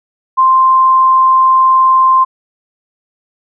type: tone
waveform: sine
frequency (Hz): 1046.5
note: C6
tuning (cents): 0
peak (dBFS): -5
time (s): 0.37-2.25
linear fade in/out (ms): 20
effects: none